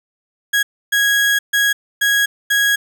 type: tone bursts at uneven times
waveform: 35% pulse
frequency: 1653 Hz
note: G#6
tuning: 9 cents flat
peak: -11 dBFS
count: 5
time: 0.53-0.63 / 0.92-1.39 / 1.53-1.73 / 2.01-2.26 / 2.5-2.76 s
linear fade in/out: 10 ms
effects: none